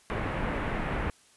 pink low-pass noise, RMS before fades -31 dBFS, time 0.1-1.1 s, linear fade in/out 0 ms, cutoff 2300 Hz, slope 24 dB/octave, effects white hiss -60 dBFS RMS until 1.36 s + resampled to 24000 Hz

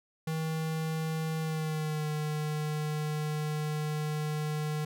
square tone with pitch glide, 159.3 to 152.02 Hz, D#3 to D#3, +41 to -40 cents, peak -31 dBFS, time 0.27-4.85 s, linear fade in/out 5 ms, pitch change -81 cents, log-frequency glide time 1.4-2.08 s, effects none

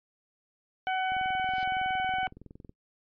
harmonic tone, 751 Hz, F#5, 26 cents sharp, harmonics 1 / 2 / 3 / 4, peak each -28 / -34 / -38 / -40 dBFS, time 0.87-2.27 s, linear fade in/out 0 ms
click train, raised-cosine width 3 ms, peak -34 dBFS, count 35, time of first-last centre 1.12-2.694 s, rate 21.6 Hz
blue noise with exponential growth, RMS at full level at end -36 dBFS, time 1.35-1.64 s, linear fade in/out 5 ms, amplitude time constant 62 ms
effects noise-tail reverb RT60 0.1 s tail -23 dB re dry + resampled to 11025 Hz

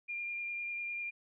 sine tone with vibrato, 2401 Hz, D7, 38 cents sharp, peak -36 dBFS, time 0.08-1.11 s, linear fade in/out 20 ms, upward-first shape sine, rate 10 Hz, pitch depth 12 cents each way, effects none

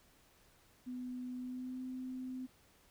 sine tone with pitch glide, 250.4 to 256.4 Hz, B3 to C4, +24 to -35 cents, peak -40 dBFS, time 0.86-2.47 s, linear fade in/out 20 ms, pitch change +41 cents, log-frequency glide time 1.36-1.82 s, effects pink hiss -67 dBFS RMS until 2.9 s

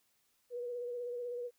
sine tone with vibrato, 485.4 Hz, B4, 30 cents flat, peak -37 dBFS, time 0.5-1.51 s, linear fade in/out 50 ms, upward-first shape sine, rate 16 Hz, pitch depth 30 cents each way, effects white hiss -75 dBFS RMS until 1.58 s

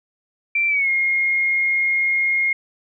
sine tone with pitch glide, 2349 to 2142 Hz, D7 to C7, 0 to +40 cents, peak -16 dBFS, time 0.55-2.53 s, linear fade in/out 5 ms, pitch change -160 cents, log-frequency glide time 0.68-0.89 s, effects none

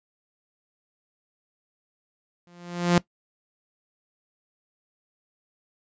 sawtooth tone with exponential growth, 174.61 Hz, F3, in tune, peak -10 dBFS, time 2.47-2.98 s, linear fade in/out 0 ms, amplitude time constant 110 ms, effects noise-tail reverb RT60 0.1 s tail -19 dB re dry + resampled to 16000 Hz

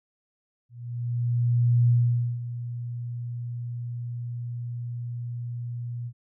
sine tone with ADSR envelope, 120 Hz, B2, 49 cents flat, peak -16 dBFS, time 0.69-6.13 s, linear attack 1200 ms, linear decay 500 ms, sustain -14 dB, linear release 64 ms, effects none

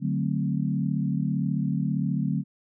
sine chord, D dominant seventh, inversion none, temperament equal, 146.83 / 185 / 220 / 261.6 Hz, D3 / F#3 / A3 / C4, 0 / 0 / 0 / 0 cents, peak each -27 / -28 / -30 / -32 dBFS, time 0-2.44 s, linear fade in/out 50 ms, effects none

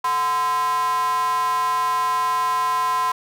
square tone with high-pass filter, 146.83 Hz, D3, in tune, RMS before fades -21 dBFS, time 0.04-3.12 s, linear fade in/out 5 ms, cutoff 1000 Hz, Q 7.9, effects none

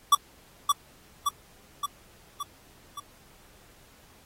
square tone with echo, 1150 Hz, D6, 37 cents flat, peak -15 dBFS, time 0.12-0.15 s, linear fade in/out 5 ms, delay 570 ms, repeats 5, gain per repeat -4 dB, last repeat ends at 3 s, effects pink hiss -57 dBFS RMS until 4.25 s + AAC 48 kbps

